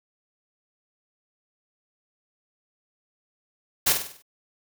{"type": "noise with echo", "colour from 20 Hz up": "white", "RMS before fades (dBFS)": -20, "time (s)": [3.86, 3.93], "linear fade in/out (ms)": 10, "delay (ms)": 49, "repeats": 6, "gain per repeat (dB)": -6, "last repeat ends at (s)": 4.224, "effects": []}